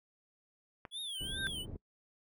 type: click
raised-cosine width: 0.5 ms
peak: -29 dBFS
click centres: 0.852 s
type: tone with vibrato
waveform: square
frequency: 3322 Hz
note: G#7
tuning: in tune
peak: -39 dBFS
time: 0.91-1.66 s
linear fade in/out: 50 ms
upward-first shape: triangle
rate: 2.5 Hz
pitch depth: 220 cents each way
type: tone with exponential growth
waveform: sine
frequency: 1568 Hz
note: G6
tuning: in tune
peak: -31 dBFS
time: 1.15-1.47 s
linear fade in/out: 0 ms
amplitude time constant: 69 ms
type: low-pass noise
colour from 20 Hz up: pink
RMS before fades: -45 dBFS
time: 1.2-1.77 s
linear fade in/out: 10 ms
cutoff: 340 Hz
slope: 12 dB/octave
effects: noise-tail reverb RT60 0.1 s tail -25 dB re dry

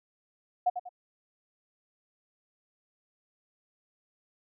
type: tone with echo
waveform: sine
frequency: 723 Hz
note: F#5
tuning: 40 cents flat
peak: -21 dBFS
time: 0.66-0.7 s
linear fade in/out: 10 ms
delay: 96 ms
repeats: 2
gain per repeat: -9 dB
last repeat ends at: 0.892 s
effects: none

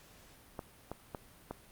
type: clicks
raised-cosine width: 1 ms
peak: -25 dBFS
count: 4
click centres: 0.592 / 0.916 / 1.148 / 1.51 s
effects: pink hiss -59 dBFS RMS until 1.71 s + Opus 48 kbps

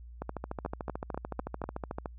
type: two click trains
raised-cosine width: 1 ms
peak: -20 / -21 dBFS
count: 5 / 26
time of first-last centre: 0.65-1.64 / 0.22-2.058 s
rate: 4.04 / 13.6 Hz
effects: added 59 Hz sine -45 dBFS peak until 2.18 s

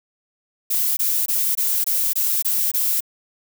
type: noise bursts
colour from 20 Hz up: violet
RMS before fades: -20 dBFS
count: 8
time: 0.7-3.007 s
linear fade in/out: 10 ms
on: 270 ms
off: 21 ms
effects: none

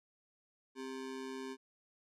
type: ring-modulated tone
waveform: square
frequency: 330 Hz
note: E4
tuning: 2 cents sharp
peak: -39 dBFS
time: 0.75-1.57 s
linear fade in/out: 50 ms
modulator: 67.6 Hz
effects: low-pass 8000 Hz 12 dB/octave

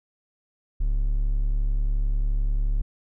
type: tone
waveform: triangle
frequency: 35.7 Hz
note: D1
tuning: 48 cents flat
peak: -18 dBFS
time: 0.8-2.82 s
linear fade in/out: 10 ms
effects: none

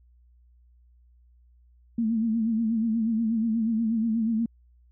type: tone with vibrato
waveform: sine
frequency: 224.9 Hz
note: A3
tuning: 38 cents sharp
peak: -22 dBFS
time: 1.98-4.46 s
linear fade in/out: 5 ms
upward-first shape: sine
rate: 8.3 Hz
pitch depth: 68 cents each way
effects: added 60 Hz sine -55 dBFS peak until 4.91 s

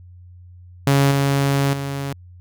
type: tone with level steps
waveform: sawtooth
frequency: 139.1 Hz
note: C#3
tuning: 6 cents sharp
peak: -9 / -12 / -20 dBFS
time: 0.87-2.13 s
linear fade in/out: 2 ms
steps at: 1.11 / 1.73 s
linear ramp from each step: 2 ms
effects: added 89 Hz sine -40 dBFS peak until 2.4 s

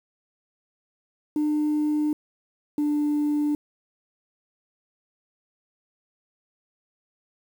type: tone pair in turn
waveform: sine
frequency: 300.8 / 295.8 Hz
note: D4 / D4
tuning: +42 / +13 cents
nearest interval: unison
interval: 29 cents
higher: first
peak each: -19 dBFS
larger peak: neither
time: 1.36-2.13 / 2.78-3.55 s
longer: neither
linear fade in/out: 2 ms
effects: tanh soft clip ceiling -18 dBFS + 8-bit

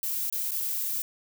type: noise with dropouts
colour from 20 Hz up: violet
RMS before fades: -30 dBFS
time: 0.03-1.02 s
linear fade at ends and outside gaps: 1 ms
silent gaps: 0.3-0.325 / 0.509-0.517 s
effects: none

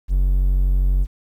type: tone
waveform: triangle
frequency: 46.25 Hz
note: F#1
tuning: in tune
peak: -12 dBFS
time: 0.08-1.07 s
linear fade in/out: 50 ms
effects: 9-bit

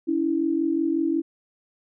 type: tone pair together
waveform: sine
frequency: 283.5 / 329 Hz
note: C#4 / E4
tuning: +39 / -3 cents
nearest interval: minor third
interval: 258 cents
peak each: -25 / -22 dBFS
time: 0.07-1.22 s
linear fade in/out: 20 ms
effects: none

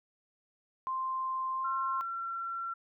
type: tone with pitch glide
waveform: sine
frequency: 1046.5 to 1060.5 Hz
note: C6 to C6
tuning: 0 to +23 cents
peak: -31 dBFS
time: 0.87-2.01 s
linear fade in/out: 0 ms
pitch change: +23 cents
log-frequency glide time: 1.52-1.74 s
type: tone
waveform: sine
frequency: 1359 Hz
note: F6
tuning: 48 cents flat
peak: -34 dBFS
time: 1.64-2.74 s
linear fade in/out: 10 ms
effects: none

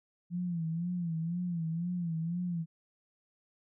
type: tone with vibrato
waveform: sine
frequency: 170 Hz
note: F3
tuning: 46 cents flat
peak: -31 dBFS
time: 0.3-2.66 s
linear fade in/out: 50 ms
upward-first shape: sine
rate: 2 Hz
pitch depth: 93 cents each way
effects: none

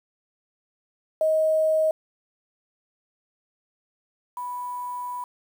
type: tone pair in turn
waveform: sine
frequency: 630 / 985.9 Hz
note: D#5 / B5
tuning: +21 / -3 cents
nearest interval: minor sixth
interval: 776 cents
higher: second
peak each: -18 / -29 dBFS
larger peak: first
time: 1.21-1.91 / 4.37-5.24 s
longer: second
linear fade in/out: 2 ms
effects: 8-bit

